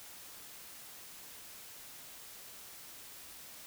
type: silence
effects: white hiss -51 dBFS RMS until 3.66 s